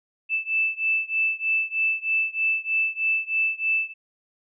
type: beating tone pair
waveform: sine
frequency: 2637 / 2640.2 Hz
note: E7 / E7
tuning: 0 / +2 cents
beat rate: 3.2 Hz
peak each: -24 / -25 dBFS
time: 0.29-3.94 s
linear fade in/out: 50 ms
effects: none